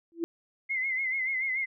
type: tone with exponential growth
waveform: sine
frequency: 335.3 Hz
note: E4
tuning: 30 cents sharp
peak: -23 dBFS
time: 0.12-0.24 s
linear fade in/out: 0 ms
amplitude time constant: 26 ms
type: tone with vibrato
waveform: sine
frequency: 2093 Hz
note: C7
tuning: in tune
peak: -27 dBFS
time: 0.69-1.66 s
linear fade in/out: 20 ms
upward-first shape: sine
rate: 6.9 Hz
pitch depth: 67 cents each way
effects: none